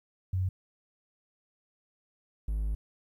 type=tone pair in turn; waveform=sine / triangle; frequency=93.1 / 52.55 Hz; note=F#2 / G#1; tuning=+11 / +21 cents; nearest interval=minor seventh; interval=990 cents; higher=first; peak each=-26 dBFS; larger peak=neither; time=0.33-0.49 / 2.48-2.75 s; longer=second; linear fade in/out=5 ms; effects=11-bit